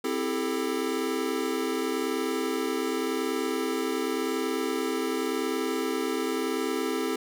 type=chord; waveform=square; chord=A minor seventh; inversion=first; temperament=equal with one note detuned; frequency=261.6 / 329.6 / 399.1 / 440 Hz; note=C4 / E4 / G4 / A4; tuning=0 / 0 / +31 / 0 cents; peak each=-33 dBFS; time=0.04-7.16 s; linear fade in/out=5 ms; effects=none